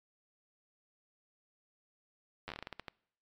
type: slowing click train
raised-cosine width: 0.3 ms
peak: -25 dBFS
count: 12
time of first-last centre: 2.48-2.882 s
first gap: 10 ms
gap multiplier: 1.24
effects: noise-tail reverb RT60 0.7 s tail -25 dB re dry + MP3 96 kbps